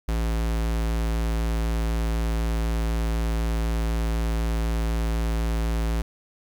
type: tone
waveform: square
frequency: 56 Hz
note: A1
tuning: 31 cents sharp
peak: -23 dBFS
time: 0.08-6.02 s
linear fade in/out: 5 ms
effects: 10-bit